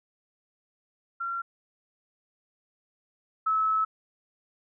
sine tone pair in turn, 1371 / 1299 Hz, F6 / E6, -32 / -26 cents, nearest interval minor second, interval 94 cents, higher first, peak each -29 / -22 dBFS, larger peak second, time 1.2-1.42 / 3.46-3.85 s, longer second, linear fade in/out 10 ms, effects none

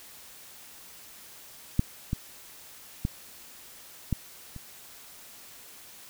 clicks, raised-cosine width 5 ms, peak -9 / -15 / -14 / -13 / -28 dBFS, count 5, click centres 1.794 / 2.131 / 3.051 / 4.127 / 4.563 s, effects white hiss -49 dBFS RMS until 6.09 s

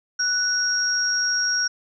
sine tone pair together, 1480 / 5597 Hz, F#6 / F8, 0 / +3 cents, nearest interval octave + major seventh, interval 2303 cents, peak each -24 / -21 dBFS, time 0.19-1.68 s, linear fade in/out 10 ms, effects none

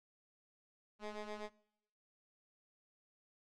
15% pulse ring-modulated tone, 211 Hz, G#3, 28 cents sharp, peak -34 dBFS, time 0.99-1.5 s, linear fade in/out 50 ms, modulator 207 Hz, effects noise-tail reverb RT60 0.8 s tail -22 dB re dry + low-pass 5000 Hz 12 dB/octave

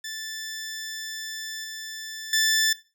15% pulse tone with level steps, 1760 Hz, A6, in tune, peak -26 / -28 / -13 dBFS, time 0.04-2.73 s, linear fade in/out 5 ms, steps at 1.64 / 2.33 s, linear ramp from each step 2 ms, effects noise-tail reverb RT60 0.3 s tail -17 dB re dry

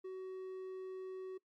triangle tone, 375.5 Hz, F#4, 26 cents sharp, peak -40 dBFS, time 0.04-1.38 s, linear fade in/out 10 ms, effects noise-tail reverb RT60 0.1 s tail -21 dB re dry + MP3 64 kbps

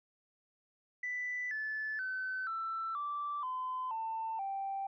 sine tone with pitch steps, 1985 / 1738.1 / 1521.8 / 1332.5 / 1166.7 / 1021.6 / 894.5 / 783.2 Hz, B6 / A6 / F#6 / E6 / D6 / C6 / A5 / G5, +8 / -22 / +48 / +18 / -12 / -42 / +28 / -2 cents, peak -34 dBFS, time 1.03-4.87 s, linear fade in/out 5 ms, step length 480 ms, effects tanh soft clip ceiling -30 dBFS

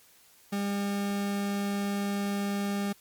40% pulse tone, 201 Hz, G3, 44 cents sharp, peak -27 dBFS, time 0.52-2.93 s, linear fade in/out 10 ms, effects white hiss -59 dBFS RMS until 3 s + MP3 96 kbps

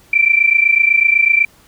sine tone pair together, 2332 / 2360 Hz, D7 / D7, -13 / +8 cents, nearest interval unison, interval 21 cents, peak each -12 dBFS, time 0.13-1.45 s, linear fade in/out 5 ms, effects pink hiss -49 dBFS RMS until 1.67 s

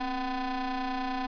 30% pulse ring-modulated tone, 249.5 Hz, B3, 18 cents sharp, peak -24 dBFS, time 0-1.27 s, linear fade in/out 10 ms, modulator 514 Hz, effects resampled to 11025 Hz

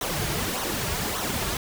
pink noise with flanger, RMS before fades -28 dBFS, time 0.01-1.57 s, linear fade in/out 2 ms, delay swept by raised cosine 0.4 to 4 ms, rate 1.7 Hz, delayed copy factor -0.6, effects none

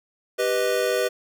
square chord, G augmented, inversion none, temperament equal, 392 / 493.9 / 622.3 Hz, G4 / B4 / D#5, 0 / 0 / 0 cents, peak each -27 / -24 / -27 dBFS, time 0.38-1.09 s, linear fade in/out 20 ms, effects none

